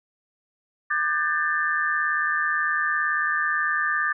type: tone cluster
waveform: sine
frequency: 1200 / 1539 / 1617 / 1776 Hz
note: D6 / G6 / G#6 / A6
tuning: +37 / -32 / -47 / +16 cents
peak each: -26 / -31 / -29 / -24 dBFS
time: 0.9-4.13 s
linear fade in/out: 10 ms
effects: none